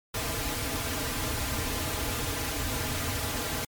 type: noise with comb filter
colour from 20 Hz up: pink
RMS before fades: -31 dBFS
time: 0.14-3.65 s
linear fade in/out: 5 ms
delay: 5.4 ms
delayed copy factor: -0.9
effects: MP3 96 kbps